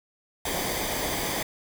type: noise with comb filter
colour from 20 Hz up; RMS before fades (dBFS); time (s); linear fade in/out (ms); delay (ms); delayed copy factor
pink; -29; 0.45-1.43; 5; 0.73; -0.6
effects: none